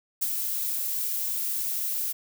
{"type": "noise with ADSR envelope", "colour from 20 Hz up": "violet", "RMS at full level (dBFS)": -24, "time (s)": [0.21, 2.13], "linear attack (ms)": 16, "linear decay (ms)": 32, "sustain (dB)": -5, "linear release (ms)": 17, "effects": []}